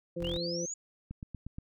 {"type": "harmonic tone", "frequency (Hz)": 171.6, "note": "F3", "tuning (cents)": -30, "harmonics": [1, 2, 3], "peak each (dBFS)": [-38, -38, -36], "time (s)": [0.16, 0.66], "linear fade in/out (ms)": 10}
{"type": "tone", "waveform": "20% pulse", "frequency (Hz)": 43.65, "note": "F1", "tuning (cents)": 0, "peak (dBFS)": -33, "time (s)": [0.2, 0.38], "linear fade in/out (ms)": 10}
{"type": "linear sweep", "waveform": "sine", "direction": "up", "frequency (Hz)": [2737, 6970], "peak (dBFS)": -36, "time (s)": [0.24, 0.74], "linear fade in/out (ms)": 5}
{"type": "click train", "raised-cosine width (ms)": 5, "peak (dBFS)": -28, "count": 5, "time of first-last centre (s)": [1.11, 1.584], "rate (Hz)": 8.43}
{"effects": []}